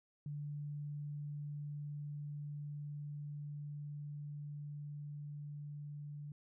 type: tone with level ramp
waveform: sine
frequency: 146.5 Hz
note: D3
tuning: 4 cents flat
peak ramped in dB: -40 to -44 dBFS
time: 0.26-6.32 s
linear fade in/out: 2 ms
effects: none